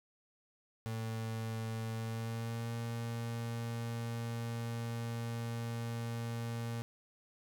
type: tone with pitch glide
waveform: 35% pulse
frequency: 112.4 to 116.5 Hz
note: A2 to A#2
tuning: +37 to -1 cents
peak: -35 dBFS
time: 0.86-6.82 s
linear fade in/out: 0 ms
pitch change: +62 cents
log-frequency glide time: 1.98-2.73 s
effects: none